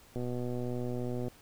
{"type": "click train", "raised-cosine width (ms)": 2, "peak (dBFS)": -24, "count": 139, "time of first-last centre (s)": [0.16, 1.282], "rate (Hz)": 123, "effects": ["pink hiss -58 dBFS RMS until 1.41 s"]}